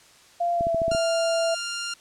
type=tone with pitch glide; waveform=sine; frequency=692 to 663.4 Hz; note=F5 to E5; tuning=-16 to +11 cents; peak=-21 dBFS; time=0.4-1.55 s; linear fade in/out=10 ms; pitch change=-73 cents; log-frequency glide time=0.54-0.75 s
type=clicks; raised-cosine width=3 ms; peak=-19 dBFS; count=7; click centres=0.609 / 0.669 / 0.746 / 0.818 / 0.881 / 0.918 / 0.949 s
type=tone; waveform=10% pulse; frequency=1396.9 Hz; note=F6; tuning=in tune; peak=-20 dBFS; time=0.91-1.94 s; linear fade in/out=5 ms
effects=white hiss -53 dBFS RMS until 2 s + low-pass 8000 Hz 12 dB/octave